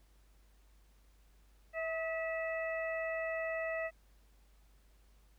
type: harmonic tone with a mistuned harmonic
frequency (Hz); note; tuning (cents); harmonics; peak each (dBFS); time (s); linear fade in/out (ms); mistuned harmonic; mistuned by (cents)
651; E5; -22; 1 / 2 / 3 / 4; -36 / -47 / -40 / -47; 1.73-3.91; 50; 2; -35
effects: added 50 Hz sine -62 dBFS peak until 5.38 s + pink hiss -72 dBFS RMS until 5.38 s